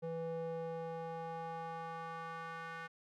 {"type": "tone with band-pass filter sweep", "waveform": "square", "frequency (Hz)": 164.81, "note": "E3", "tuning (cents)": 0, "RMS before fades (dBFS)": -43, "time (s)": [0.02, 2.88], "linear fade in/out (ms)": 20, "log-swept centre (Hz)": [430, 1500], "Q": 2.3, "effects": []}